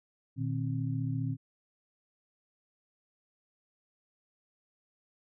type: tone cluster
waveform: sine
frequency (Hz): 118.9 / 153.9 / 265.1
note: A#2 / D#3 / C4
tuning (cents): +35 / -19 / +23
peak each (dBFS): -32 / -35 / -37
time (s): 0.36-1.37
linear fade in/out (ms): 50
effects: none